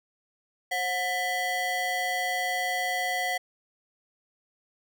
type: ring-modulated tone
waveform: square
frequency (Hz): 631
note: D#5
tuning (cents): +24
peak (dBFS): -24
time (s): 0.71-3.38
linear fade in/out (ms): 10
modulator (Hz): 1360
effects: none